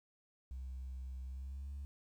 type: tone with pitch glide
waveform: sine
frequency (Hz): 64.6 to 70.04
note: C2 to C#2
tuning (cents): -21 to +18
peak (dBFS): -40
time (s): 0.51-1.85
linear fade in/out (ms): 0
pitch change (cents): +139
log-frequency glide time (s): 1.24-1.73
effects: tanh soft clip ceiling -40 dBFS + 12-bit